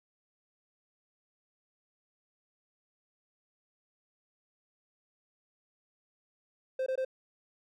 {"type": "tone bursts", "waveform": "triangle", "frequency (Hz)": 522, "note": "C5", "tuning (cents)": -4, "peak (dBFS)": -27, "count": 3, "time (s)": [6.79, 7.049], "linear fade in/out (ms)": 5, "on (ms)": 73, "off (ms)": 20, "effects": []}